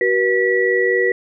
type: tone cluster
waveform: sine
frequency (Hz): 377.4 / 481.7 / 1943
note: F#4 / B4 / B6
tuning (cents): +34 / -43 / -29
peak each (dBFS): -18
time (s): 0.01-1.12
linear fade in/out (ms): 2
effects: none